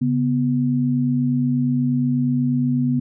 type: tone pair together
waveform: sine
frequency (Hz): 138.57 / 246.9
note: C#3 / B3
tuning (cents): 0 / 0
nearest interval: minor seventh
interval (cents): 1000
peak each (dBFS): -21 / -18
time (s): 0.01-3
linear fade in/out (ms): 10
effects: none